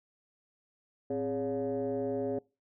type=tone with frequency modulation; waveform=sine; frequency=412.6 Hz; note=G#4; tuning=11 cents flat; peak=-29 dBFS; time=1.1-2.39 s; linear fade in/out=5 ms; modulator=150 Hz; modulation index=1.3; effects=noise-tail reverb RT60 0.3 s tail -25 dB re dry + tanh soft clip ceiling -25 dBFS